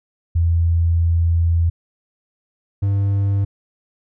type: tone pair in turn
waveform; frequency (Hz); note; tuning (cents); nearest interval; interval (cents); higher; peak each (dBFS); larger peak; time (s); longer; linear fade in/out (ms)
sine / triangle; 84 / 99.43; E2 / G2; +33 / +25; minor third; 292; second; -13; neither; 0.35-1.7 / 2.82-3.45; first; 10
effects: none